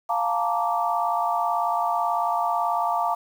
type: chord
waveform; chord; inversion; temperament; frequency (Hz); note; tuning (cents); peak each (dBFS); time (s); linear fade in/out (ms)
sine; Bb major seventh; second; just; 699.2 / 874.1 / 932.3 / 1165.4; F5 / A5 / Bb5 / D6; +2 / -12 / 0 / -14; -25 / -28 / -27 / -27; 0.09-3.15; 10
effects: 8-bit